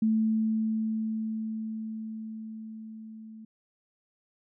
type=tone with level ramp; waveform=sine; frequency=220 Hz; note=A3; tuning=in tune; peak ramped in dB=-21 to -43 dBFS; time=0.02-3.45 s; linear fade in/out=5 ms; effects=none